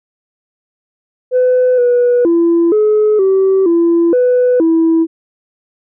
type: tone with pitch steps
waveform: sine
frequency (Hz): 504 / 487.3 / 337.8 / 425.9 / 383.9 / 338.1 / 497 / 327.2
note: B4 / B4 / E4 / G#4 / G4 / E4 / B4 / E4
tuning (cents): +35 / -23 / +42 / +44 / -36 / +44 / +11 / -13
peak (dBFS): -6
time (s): 1.31-5.07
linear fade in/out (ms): 50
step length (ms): 470
effects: tanh soft clip ceiling -5 dBFS